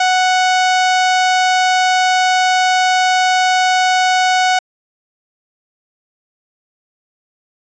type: tone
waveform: sawtooth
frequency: 740 Hz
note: F#5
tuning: in tune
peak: -7 dBFS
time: 0-4.59 s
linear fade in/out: 5 ms
effects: resampled to 16000 Hz